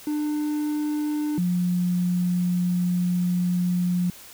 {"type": "tone pair in turn", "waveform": ["triangle", "sine"], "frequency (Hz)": [299.6, 178.14], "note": ["D4", "F3"], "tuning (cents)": [35, 35], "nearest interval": "major sixth", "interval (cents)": 900, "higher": "first", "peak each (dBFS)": [-21, -20], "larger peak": "second", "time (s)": [[0.07, 1.38], [1.38, 4.1]], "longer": "second", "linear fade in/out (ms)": 2, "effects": ["white hiss -45 dBFS RMS until 4.33 s"]}